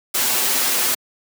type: noise with comb filter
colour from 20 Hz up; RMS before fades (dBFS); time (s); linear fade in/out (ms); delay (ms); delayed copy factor
white; -19; 0.14-0.95; 10; 8; +0.85
effects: high-pass 200 Hz 12 dB/octave